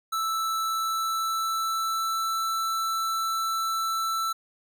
square tone with pitch glide, 1318.5 to 1328.4 Hz, E6 to E6, 0 to +13 cents, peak -26 dBFS, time 0.12-4.33 s, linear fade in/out 10 ms, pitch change +13 cents, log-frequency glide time 0.47-2.44 s, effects none

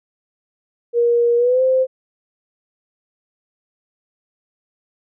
sine tone with pitch glide, 473.8 to 519.7 Hz, A#4 to C5, +28 to -12 cents, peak -12 dBFS, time 0.93-1.87 s, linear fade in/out 50 ms, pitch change +160 cents, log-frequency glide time 1.37-1.62 s, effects none

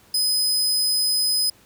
sawtooth tone, 5030 Hz, D#8, 18 cents sharp, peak -16 dBFS, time 0.14-1.5 s, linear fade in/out 5 ms, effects pink hiss -54 dBFS RMS until 1.65 s + high-pass 60 Hz 12 dB/octave

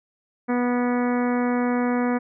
harmonic tone with a mistuned harmonic, 244.8 Hz, B3, 15 cents flat, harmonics 1 / 2 / 3 / 4 / 5 / 6 / 7 / 8 / 9, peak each -21 / -27 / -31 / -33 / -35 / -37 / -38 / -39 / -40 dBFS, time 0.48-2.19 s, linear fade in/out 20 ms, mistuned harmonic 9, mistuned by +18 cents, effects none

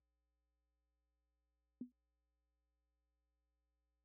sine tone with exponential decay, 247.2 Hz, B3, 2 cents sharp, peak -39 dBFS, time 1.81-1.92 s, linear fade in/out 2 ms, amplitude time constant 23 ms, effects added 60 Hz sine -70 dBFS peak until 4.04 s + high-pass 150 Hz 12 dB/octave

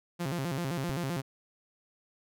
sawtooth tone with vibrato, 153 Hz, D#3, 29 cents flat, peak -27 dBFS, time 0.19-1.22 s, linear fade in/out 20 ms, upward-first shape square, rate 7.7 Hz, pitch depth 220 cents each way
click, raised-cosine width 5 ms, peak -26 dBFS, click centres 0.895 s
effects none

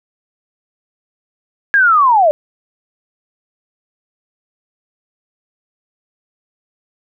sine linear sweep, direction down, 1663 to 577 Hz, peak -7 dBFS, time 1.74-2.31 s, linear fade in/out 0 ms, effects none

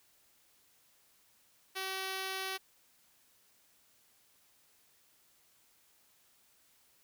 5% pulse tone, 381.3 Hz, G4, 48 cents flat, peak -25 dBFS, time 1.75-2.58 s, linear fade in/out 20 ms, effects white hiss -68 dBFS RMS until 7.03 s

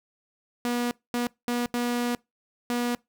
sawtooth tone bursts at uneven times, 241.6 Hz, B3, 38 cents flat, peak -21 dBFS, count 5, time 0.65-0.91 / 1.14-1.27 / 1.48-1.66 / 1.74-2.15 / 2.7-2.95 s, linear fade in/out 0 ms, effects noise-tail reverb RT60 0.2 s tail -24 dB re dry

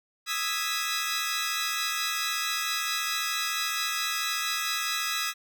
15% pulse chord, E major seventh, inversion third, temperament equal, 1244.5 / 1318.5 / 1661.2 / 1975.5 Hz, D#6 / E6 / G#6 / B6, 0 / 0 / 0 / 0 cents, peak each -27 dBFS, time 0.26-5.34 s, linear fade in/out 50 ms, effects none

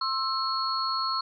sine tone cluster, 1061 / 1321 / 4330 Hz, C6 / E6 / C#8, +24 / +3 / -41 cents, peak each -30 dBFS, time 0.01-1.21 s, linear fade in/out 5 ms, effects none

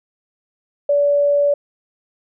sine tone, 575 Hz, D5, 37 cents flat, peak -12 dBFS, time 0.89-1.54 s, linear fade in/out 5 ms, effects none

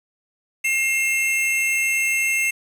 square tone pair together, 2129 / 2682 Hz, C7 / E7, +30 / +29 cents, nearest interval major third, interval 399 cents, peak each -22 / -22 dBFS, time 0.64-2.51 s, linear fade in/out 10 ms, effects resampled to 32000 Hz + 7-bit

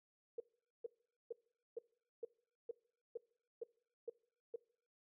sine tone bursts, 465.1 Hz, A#4, 4 cents flat, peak -40 dBFS, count 10, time 0.38-4.56 s, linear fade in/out 5 ms, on 22 ms, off 440 ms, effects noise-tail reverb RT60 0.6 s tail -23 dB re dry

